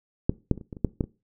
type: clicks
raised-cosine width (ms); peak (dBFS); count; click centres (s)
3; -7 / -7 / -26 / -29 / -23 / -27 / -8 / -11 / -22; 9; 0.295 / 0.513 / 0.577 / 0.612 / 0.728 / 0.768 / 0.847 / 1.008 / 1.04
effects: noise-tail reverb RT60 0.3 s tail -21 dB re dry